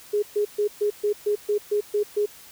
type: tone bursts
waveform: sine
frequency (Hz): 415.3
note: G#4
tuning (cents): 0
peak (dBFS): -19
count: 10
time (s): 0.13-2.26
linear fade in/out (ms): 10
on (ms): 96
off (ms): 130
effects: white hiss -47 dBFS RMS until 2.51 s